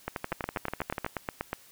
two click trains, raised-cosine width 0.5 ms, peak -16 / -15 dBFS, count 13 / 11, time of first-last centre 0.08-1.064 / 0.32-1.531 s, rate 12.2 / 8.26 Hz, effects white hiss -56 dBFS RMS until 1.71 s

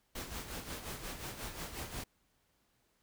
pink noise with tremolo, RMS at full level -41 dBFS, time 0.15-2.04 s, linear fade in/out 5 ms, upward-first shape sine, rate 5.6 Hz, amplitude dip 60%, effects pink hiss -75 dBFS RMS until 3.02 s

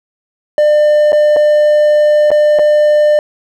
triangle tone with dropouts, 599 Hz, D5, 34 cents sharp, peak -4 dBFS, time 0.58-3.19 s, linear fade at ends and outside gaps 1 ms, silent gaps 1.121-1.129 / 1.363-1.367 / 2.305-2.315 / 2.588-2.593 s, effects none

